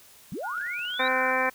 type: linear sweep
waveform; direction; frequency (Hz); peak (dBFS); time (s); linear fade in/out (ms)
sine; up; 130.5 to 3969; -31; 0.32-1.08; 2
type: tone with pitch glide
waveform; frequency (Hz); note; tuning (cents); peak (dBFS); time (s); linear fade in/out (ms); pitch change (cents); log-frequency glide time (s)
sine; 1439 to 1485.4; F#6 to F#6; -49 to +6; -33; 0.43-1.32; 20; +55; 0.81-1.03
type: clicks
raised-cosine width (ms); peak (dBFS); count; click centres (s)
0.3; -34; 11; 0.58 / 0.612 / 0.665 / 0.792 / 0.851 / 0.904 / 0.942 / 0.986 / 1.037 / 1.07 / 1.122
type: harmonic tone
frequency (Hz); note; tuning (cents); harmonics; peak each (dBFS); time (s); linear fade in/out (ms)
258.4; C4; -21; 1 / 2 / 3 / 4 / 5 / 6 / 7 / 8 / 9; -36 / -29 / -31 / -29 / -35 / -31 / -29 / -38 / -30; 0.99-1.5; 10
effects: white hiss -53 dBFS RMS until 1.54 s